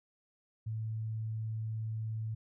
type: tone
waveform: sine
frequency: 110.4 Hz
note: A2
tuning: 6 cents sharp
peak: -34 dBFS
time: 0.66-2.35 s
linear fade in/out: 10 ms
effects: none